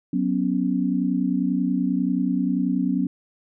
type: chord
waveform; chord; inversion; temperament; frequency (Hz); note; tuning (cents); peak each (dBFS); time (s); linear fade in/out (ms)
sine; F# suspended fourth; none; equal; 185 / 246.9 / 277.2; F#3 / B3 / C#4; 0 / 0 / 0; -24; 0.13-3.07; 5
effects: none